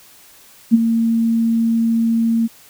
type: tone with ADSR envelope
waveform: sine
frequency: 228.5 Hz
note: A#3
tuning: 34 cents flat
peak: -4 dBFS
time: 0.71-2.48 s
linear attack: 32 ms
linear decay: 24 ms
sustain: -9 dB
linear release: 27 ms
effects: white hiss -46 dBFS RMS until 2.69 s